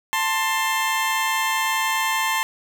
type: tone pair together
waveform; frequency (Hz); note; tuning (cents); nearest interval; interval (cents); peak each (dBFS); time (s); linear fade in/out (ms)
20% pulse; 887 / 1051.7; A5 / C6; +14 / +9; minor third; 295; -18; 0.13-2.43; 0
effects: none